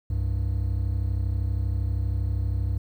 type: tone pair together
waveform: triangle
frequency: 65.4 / 97.99 Hz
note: C2 / G2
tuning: 0 / 0 cents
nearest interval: perfect fifth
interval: 700 cents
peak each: -24 dBFS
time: 0.1-2.78 s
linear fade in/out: 5 ms
effects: 10-bit